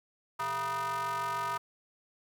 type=ring-modulated tone; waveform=square; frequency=140.4 Hz; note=C#3; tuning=22 cents sharp; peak=-29 dBFS; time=0.39-1.58 s; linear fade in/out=10 ms; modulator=1100 Hz; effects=10-bit